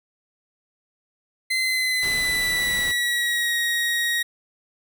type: tone with pitch glide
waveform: 30% pulse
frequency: 2057 to 1886.3 Hz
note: C7 to A#6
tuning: -30 to +20 cents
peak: -18 dBFS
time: 1.5-4.23 s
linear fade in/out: 10 ms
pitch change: -150 cents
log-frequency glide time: 1.62-3.55 s
type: noise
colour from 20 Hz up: pink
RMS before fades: -35 dBFS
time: 2.02-2.92 s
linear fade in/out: 10 ms
effects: none

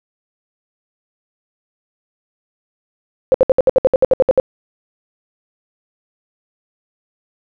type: tone bursts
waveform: sine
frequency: 522 Hz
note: C5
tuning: 4 cents flat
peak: -6 dBFS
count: 13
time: 3.32-4.399 s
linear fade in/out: 0 ms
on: 23 ms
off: 65 ms
effects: none

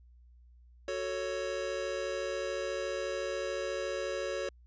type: chord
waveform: square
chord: F# minor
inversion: none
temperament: just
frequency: 370 / 444 / 555 Hz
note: F#4 / A4 / C#5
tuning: 0 / +16 / +2 cents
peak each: -40 / -40 / -36 dBFS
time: 0.88-4.49 s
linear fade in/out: 2 ms
effects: added 60 Hz sine -55 dBFS peak until 4.66 s + resampled to 16000 Hz

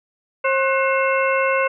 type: harmonic tone with a mistuned harmonic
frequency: 535 Hz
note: C5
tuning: 38 cents sharp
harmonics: 1 / 2 / 3 / 4 / 5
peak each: -19 / -22 / -24 / -25 / -26 dBFS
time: 0.44-1.68 s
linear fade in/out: 10 ms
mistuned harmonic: 3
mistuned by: -130 cents
effects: none

